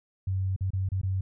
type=tone with dropouts; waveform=sine; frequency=95 Hz; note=F#2; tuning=46 cents sharp; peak=-25 dBFS; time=0.27-1.21 s; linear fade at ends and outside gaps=5 ms; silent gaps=0.563-0.608 / 0.705-0.733 / 0.889-0.918 / 1.015-1.032 s; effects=none